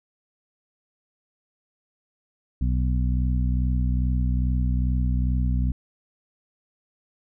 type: harmonic tone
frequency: 62.4 Hz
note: B1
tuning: 19 cents sharp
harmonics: 1 / 2 / 3 / 4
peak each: -21 / -27 / -31 / -33 dBFS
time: 2.61-5.72 s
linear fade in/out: 5 ms
effects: none